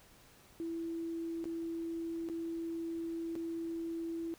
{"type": "tone with dropouts", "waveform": "sine", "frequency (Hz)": 331.6, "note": "E4", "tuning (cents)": 10, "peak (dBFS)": -36, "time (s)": [0.6, 4.34], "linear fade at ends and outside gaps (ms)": 0, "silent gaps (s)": [[1.442, 1.455], [2.288, 2.298], [3.354, 3.361]], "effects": ["pink hiss -61 dBFS RMS until 4.38 s"]}